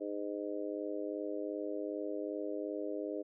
harmonic tone, 102.6 Hz, G#2, 21 cents flat, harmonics 3 / 4 / 5 / 6, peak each -40 / -41 / -42 / -43 dBFS, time 0-3.23 s, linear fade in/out 20 ms, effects none

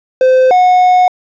triangle tone pair in turn, 516 / 729.7 Hz, C5 / F#5, -24 / -24 cents, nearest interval tritone, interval 600 cents, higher second, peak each -3 dBFS, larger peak neither, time 0.21-0.51 / 0.51-1.08 s, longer second, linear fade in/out 2 ms, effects resampled to 16000 Hz + 7-bit

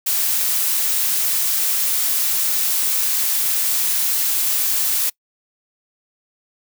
blue noise, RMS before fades -19 dBFS, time 0.06-5.1 s, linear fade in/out 10 ms, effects noise-tail reverb RT60 0.1 s tail -25 dB re dry

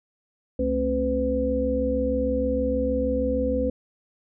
sine tone cluster, 66.8 / 222.9 / 269.3 / 505 Hz, C2 / A3 / C#4 / B4, +36 / +23 / -50 / +39 cents, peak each -29 / -30 / -27 / -24 dBFS, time 0.59-3.7 s, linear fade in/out 5 ms, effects none

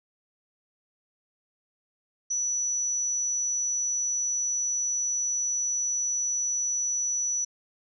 sine tone, 5920 Hz, F#8, in tune, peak -25 dBFS, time 2.3-7.45 s, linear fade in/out 10 ms, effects none

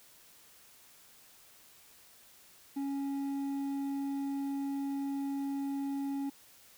sine tone with hard clipping, 277.2 Hz, C#4, in tune, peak -34 dBFS, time 2.76-6.3 s, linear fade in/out 10 ms, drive 5 dB, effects white hiss -59 dBFS RMS until 6.77 s

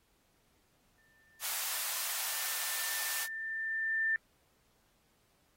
sine tone with exponential growth, 1787 Hz, A6, 26 cents sharp, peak -27 dBFS, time 0.98-4.16 s, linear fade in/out 1 ms, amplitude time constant 690 ms
white high-pass noise, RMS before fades -36 dBFS, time 1.4-3.28 s, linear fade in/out 50 ms, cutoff 670 Hz, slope 24 dB/octave
effects pink hiss -72 dBFS RMS until 5.56 s + AAC 48 kbps

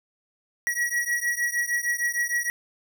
square beating tone pair, 1914 / 1920.5 Hz, A#6 / B6, +45 / -49 cents, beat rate 6.5 Hz, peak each -27 / -28 dBFS, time 0.67-2.5 s, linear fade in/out 0 ms, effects none

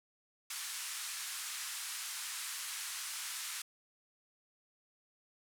white band-pass noise, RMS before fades -42 dBFS, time 0.5-3.62 s, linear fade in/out 5 ms, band 1100 to 11000 Hz, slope 24 dB/octave, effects none

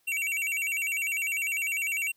square tone with vibrato, 2498 Hz, D#7, 6 cents sharp, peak -28 dBFS, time 0.07-2.12 s, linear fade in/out 10 ms, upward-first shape square, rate 10 Hz, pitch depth 160 cents each way, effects white hiss -70 dBFS RMS until 2.16 s

